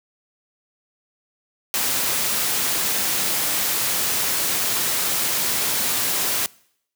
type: noise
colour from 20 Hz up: white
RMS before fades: -22 dBFS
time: 1.74-6.46 s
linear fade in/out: 0 ms
effects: noise-tail reverb RT60 0.7 s tail -24 dB re dry + high-pass 100 Hz 12 dB/octave